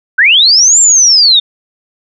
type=linear two-way sweep; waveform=sine; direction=up then down; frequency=1449 to 7450 to 3556 Hz; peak=-3 dBFS; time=0.18-1.4 s; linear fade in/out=10 ms; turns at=0.8 s; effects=none